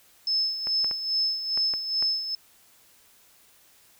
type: tone with tremolo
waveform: sine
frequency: 5230 Hz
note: E8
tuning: 15 cents flat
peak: -21 dBFS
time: 0.27-2.35 s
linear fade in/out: 2 ms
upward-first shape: sine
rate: 2.4 Hz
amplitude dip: 65%
type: clicks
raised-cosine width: 0.5 ms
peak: -23 dBFS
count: 6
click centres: 0.671 / 0.845 / 0.912 / 1.575 / 1.738 / 2.025 s
effects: white hiss -58 dBFS RMS until 3.99 s